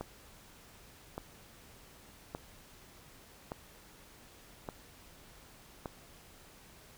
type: click train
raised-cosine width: 1 ms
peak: -24 dBFS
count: 6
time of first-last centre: 0.01-5.858 s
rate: 0.855 Hz
effects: pink hiss -57 dBFS RMS until 6.97 s